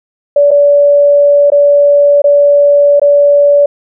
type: tone with dropouts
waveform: sine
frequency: 575 Hz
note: D5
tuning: 37 cents flat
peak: -3 dBFS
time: 0.36-3.66 s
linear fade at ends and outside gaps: 5 ms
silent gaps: 0.508-0.513 / 1.502-1.519 / 2.219-2.241 / 2.997-3.016 s
effects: none